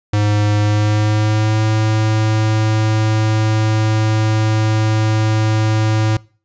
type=tone with pitch glide; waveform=square; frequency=104.4 to 108.9 Hz; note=G#2 to A2; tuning=+10 to -17 cents; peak=-13 dBFS; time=0.13-6.17 s; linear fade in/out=5 ms; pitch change=+73 cents; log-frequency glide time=0.6-1.62 s; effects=noise-tail reverb RT60 0.4 s tail -23 dB re dry + resampled to 16000 Hz